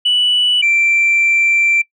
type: tone pair in turn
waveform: sine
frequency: 2960 / 2349 Hz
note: F#7 / D7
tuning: 0 / 0 cents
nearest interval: major third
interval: 400 cents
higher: first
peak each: -9 dBFS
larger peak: neither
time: 0.05-0.62 / 0.62-1.82 s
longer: second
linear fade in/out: 10 ms
effects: noise-tail reverb RT60 0.1 s tail -22 dB re dry + tanh soft clip ceiling -7 dBFS